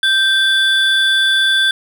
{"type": "tone pair together", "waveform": "triangle", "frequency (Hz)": [1566, 3464], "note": ["G6", "A7"], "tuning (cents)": [-2, -28], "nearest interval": "octave + major second", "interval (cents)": 1374, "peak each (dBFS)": -12, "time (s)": [0.03, 1.71], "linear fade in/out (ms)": 2, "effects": []}